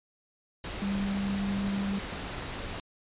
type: tone in noise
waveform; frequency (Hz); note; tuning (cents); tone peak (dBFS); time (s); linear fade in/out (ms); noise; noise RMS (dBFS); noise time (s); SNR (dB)
sine; 197.8; G3; +16; -28; 0.82-1.99; 2; pink; -37; 0.64-2.8; +6
effects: resampled to 8000 Hz